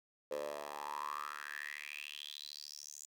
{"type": "tone with high-pass filter sweep", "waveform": "10% pulse", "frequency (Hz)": 73.42, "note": "D2", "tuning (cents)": 0, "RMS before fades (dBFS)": -45, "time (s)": [0.31, 3.06], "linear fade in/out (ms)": 5, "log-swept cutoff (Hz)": [510, 7200], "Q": 7.3, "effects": []}